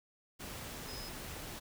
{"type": "tone in noise", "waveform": "sine", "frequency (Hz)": 5090, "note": "D#8", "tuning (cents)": 39, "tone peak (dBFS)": -47, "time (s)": [0.87, 1.1], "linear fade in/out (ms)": 20, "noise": "pink", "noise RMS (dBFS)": -45, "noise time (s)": [0.39, 1.6], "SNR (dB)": -5, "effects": []}